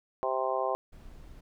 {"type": "harmonic tone", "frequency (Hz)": 130.81, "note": "C3", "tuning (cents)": 0, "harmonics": [3, 4, 5, 6, 7, 8], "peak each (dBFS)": [-36, -33, -33, -34, -39, -34], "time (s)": [0.23, 0.75], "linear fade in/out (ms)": 0}
{"type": "noise", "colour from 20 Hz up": "brown", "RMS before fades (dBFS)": -48, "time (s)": [0.92, 1.41], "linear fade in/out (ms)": 10}
{"effects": []}